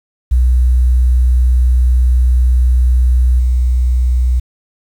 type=tone with level steps; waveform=sine; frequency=62 Hz; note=B1; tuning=7 cents sharp; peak=-7 / -9 dBFS; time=0.31-4.4 s; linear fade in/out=10 ms; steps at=3.39 s; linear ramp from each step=10 ms; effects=7-bit